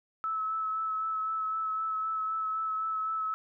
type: tone with vibrato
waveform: sine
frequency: 1301 Hz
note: E6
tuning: 23 cents flat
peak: -29 dBFS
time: 0.24-3.34 s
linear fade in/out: 0 ms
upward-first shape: sine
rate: 3.9 Hz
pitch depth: 16 cents each way
effects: none